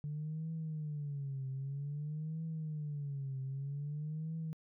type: tone with vibrato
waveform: sine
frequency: 146.7 Hz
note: D3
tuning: 2 cents flat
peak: -36 dBFS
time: 0.04-4.53 s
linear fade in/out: 0 ms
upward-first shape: triangle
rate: 0.52 Hz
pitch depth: 180 cents each way
effects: tanh soft clip ceiling -33 dBFS